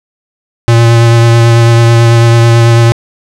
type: tone with vibrato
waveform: square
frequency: 116.54 Hz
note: A#2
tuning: in tune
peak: -3 dBFS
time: 0.68-2.92 s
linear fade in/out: 0 ms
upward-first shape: triangle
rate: 9.1 Hz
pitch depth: 18 cents each way
effects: low-pass 8000 Hz 12 dB/octave + 7-bit